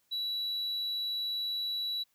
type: tone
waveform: sine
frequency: 3927 Hz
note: B7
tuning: 11 cents flat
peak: -29 dBFS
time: 0.11-2.04 s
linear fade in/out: 20 ms
effects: tanh soft clip ceiling -30 dBFS + white hiss -73 dBFS RMS until 2.14 s